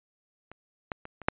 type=clicks; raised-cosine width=0.5 ms; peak=-29 / -16 / -26 / -27 / -7 dBFS; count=5; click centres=0.516 / 0.918 / 1.054 / 1.217 / 1.285 s; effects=resampled to 8000 Hz